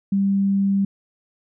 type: tone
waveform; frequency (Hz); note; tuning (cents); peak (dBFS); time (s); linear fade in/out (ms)
sine; 197; G3; +9; -16; 0.12-0.85; 5
effects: none